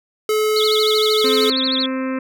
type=tone; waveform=square; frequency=430 Hz; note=A4; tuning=40 cents flat; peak=-16 dBFS; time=0.29-1.5 s; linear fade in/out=2 ms
type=tone with vibrato; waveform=sine; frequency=3825 Hz; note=A#7; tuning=44 cents sharp; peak=-18 dBFS; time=0.56-1.86 s; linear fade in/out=2 ms; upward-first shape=triangle; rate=13 Hz; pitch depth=290 cents each way
type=harmonic tone; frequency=261.6 Hz; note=C4; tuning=in tune; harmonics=1 / 2 / 4 / 5 / 6 / 7 / 8 / 9 / 10; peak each=-21 / -27 / -33 / -35 / -37 / -38 / -39 / -40 / -41 dBFS; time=1.24-2.19 s; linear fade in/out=5 ms
effects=none